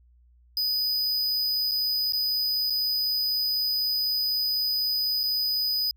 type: tone with dropouts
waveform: square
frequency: 4982 Hz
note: D#8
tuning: 1 cent sharp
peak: -24 dBFS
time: 0.57-5.91 s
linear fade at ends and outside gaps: 1 ms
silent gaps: 1.712-1.717 / 2.123-2.133 / 2.699-2.704 / 5.233-5.237 s
effects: added 60 Hz sine -55 dBFS peak until 5.96 s